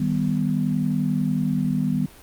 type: chord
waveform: sine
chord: Eb augmented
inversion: none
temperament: equal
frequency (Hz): 155.56 / 196 / 246.9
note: Eb3 / G3 / B3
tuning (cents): 0 / 0 / 0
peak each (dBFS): -24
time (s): 0-2.06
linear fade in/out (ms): 5
effects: pink hiss -47 dBFS RMS until 2.22 s + Opus 48 kbps